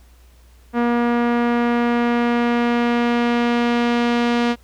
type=tone with low-pass filter sweep; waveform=sawtooth; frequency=238.3 Hz; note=A#3; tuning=38 cents sharp; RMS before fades=-18 dBFS; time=0.73-4.56 s; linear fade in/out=50 ms; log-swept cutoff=1600 to 3700 Hz; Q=1; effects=added 60 Hz sine -46 dBFS peak until 4.63 s + pink hiss -56 dBFS RMS until 4.63 s